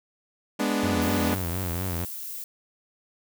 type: chord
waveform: sawtooth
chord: G# diminished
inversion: none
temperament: equal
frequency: 207.7 / 246.9 / 293.7 Hz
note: G#3 / B3 / D4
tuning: 0 / 0 / 0 cents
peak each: -24 dBFS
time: 0.59-1.35 s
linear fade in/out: 10 ms
type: tone with vibrato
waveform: sawtooth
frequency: 89 Hz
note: F2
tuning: 33 cents sharp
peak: -24 dBFS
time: 0.83-2.05 s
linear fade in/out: 5 ms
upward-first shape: sine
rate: 4.2 Hz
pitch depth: 110 cents each way
type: noise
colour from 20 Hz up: violet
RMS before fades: -36 dBFS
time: 1.02-2.44 s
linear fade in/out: 2 ms
effects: none